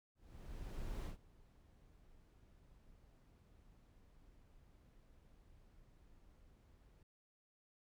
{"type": "noise with ADSR envelope", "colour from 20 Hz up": "brown", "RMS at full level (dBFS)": -43, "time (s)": [0.15, 7.03], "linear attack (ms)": 900, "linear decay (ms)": 120, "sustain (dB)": -22, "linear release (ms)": 3, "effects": []}